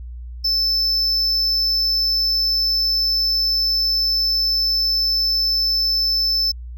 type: tone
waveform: triangle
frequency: 5274 Hz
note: E8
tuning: in tune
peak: -15 dBFS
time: 0.44-6.52 s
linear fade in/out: 10 ms
effects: added 60 Hz sine -30 dBFS peak until 6.77 s